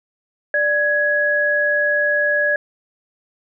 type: tone pair together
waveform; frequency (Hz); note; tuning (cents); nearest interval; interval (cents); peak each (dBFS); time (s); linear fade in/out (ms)
sine; 590 / 1670.3; D5 / G#6; +8 / +9; octave + tritone; 1801; -20 / -16; 0.54-2.56; 2
effects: none